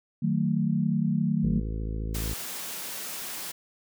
sine chord, D# diminished, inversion none, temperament just, 155.56 / 186.68 / 224 Hz, D#3 / F#3 / A3, 0 / +16 / +31 cents, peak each -27 dBFS, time 0.22-1.6 s, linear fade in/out 10 ms
harmonic tone, 54.3 Hz, A1, 22 cents flat, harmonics 1 / 2 / 3 / 4 / 5 / 6 / 7 / 8 / 9, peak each -30 / -36 / -40 / -42 / -44 / -46 / -47 / -48 / -49 dBFS, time 1.43-2.34 s, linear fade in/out 10 ms
white high-pass noise, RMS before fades -36 dBFS, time 2.14-3.52 s, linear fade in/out 10 ms, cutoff 120 Hz, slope 48 dB/octave
effects none

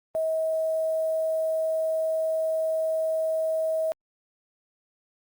sine tone with quantisation, 640 Hz, D#5, 49 cents sharp, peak -23 dBFS, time 0.15-3.92 s, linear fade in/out 0 ms, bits 8, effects Opus 32 kbps

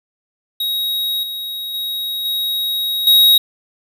square tone with level steps, 3795 Hz, A#7, 30 cents sharp, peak -18 / -24 / -21 / -18 / -8 dBFS, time 0.6-3.38 s, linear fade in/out 5 ms, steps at 1.23 / 1.74 / 2.25 / 3.07 s, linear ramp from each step 2 ms, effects none

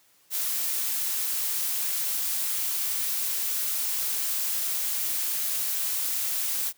blue noise, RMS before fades -28 dBFS, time 0.3-6.73 s, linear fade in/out 50 ms, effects white hiss -62 dBFS RMS until 6.77 s + high-pass 80 Hz 12 dB/octave

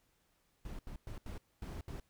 brown noise bursts at uneven times, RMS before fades -44 dBFS, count 6, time 0.65-0.79 / 0.87-0.96 / 1.07-1.18 / 1.26-1.38 / 1.62-1.81 / 1.88-2 s, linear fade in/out 2 ms, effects pink hiss -75 dBFS RMS until 2.09 s

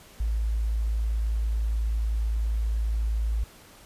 sine tone, 55 Hz, A1, in tune, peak -23 dBFS, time 0.2-3.44 s, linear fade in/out 5 ms, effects pink hiss -51 dBFS RMS until 3.85 s + resampled to 32000 Hz

